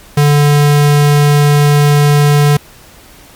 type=tone; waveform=square; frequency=146 Hz; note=D3; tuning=10 cents flat; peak=-6 dBFS; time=0.17-2.57 s; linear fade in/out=5 ms; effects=pink hiss -39 dBFS RMS until 3.35 s + MP3 96 kbps